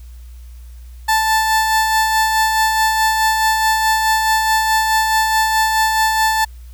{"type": "tone with tremolo", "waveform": "30% pulse", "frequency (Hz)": 880, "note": "A5", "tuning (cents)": 0, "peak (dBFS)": -9, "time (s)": [1.08, 6.45], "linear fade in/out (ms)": 10, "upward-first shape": "sine", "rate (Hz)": 4.7, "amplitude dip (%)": 35, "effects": ["added 60 Hz sine -33 dBFS peak until 6.73 s", "white hiss -53 dBFS RMS until 6.73 s"]}